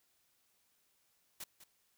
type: noise with echo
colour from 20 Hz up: white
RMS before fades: -45 dBFS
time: 1.4-1.44 s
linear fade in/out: 5 ms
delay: 200 ms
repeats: 1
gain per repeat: -12 dB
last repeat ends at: 1.64 s
effects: white hiss -75 dBFS RMS until 1.97 s